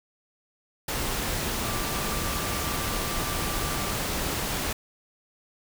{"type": "tone in noise", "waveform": "sine", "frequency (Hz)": 1174, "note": "D6", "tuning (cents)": -1, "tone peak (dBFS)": -37, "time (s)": [1.63, 3.92], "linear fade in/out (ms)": 5, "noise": "pink", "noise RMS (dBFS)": -29, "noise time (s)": [0.88, 4.73], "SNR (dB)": -11, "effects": []}